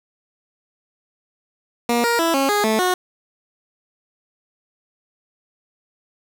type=tone with pitch steps; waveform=15% pulse; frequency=237.5 / 470.3 / 331.5 / 272.6 / 413.2 / 219 / 364.7 Hz; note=A#3 / A#4 / E4 / C#4 / G#4 / A3 / F#4; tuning=+33 / +15 / +10 / -29 / -9 / -8 / -25 cents; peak=-10 dBFS; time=1.89-2.94 s; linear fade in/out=2 ms; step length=150 ms; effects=none